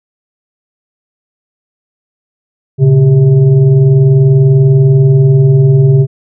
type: tone with frequency modulation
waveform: sine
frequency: 138.59 Hz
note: C#3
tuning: in tune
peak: -3 dBFS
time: 2.78-6.07 s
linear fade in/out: 50 ms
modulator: 257 Hz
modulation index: 0.63
effects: none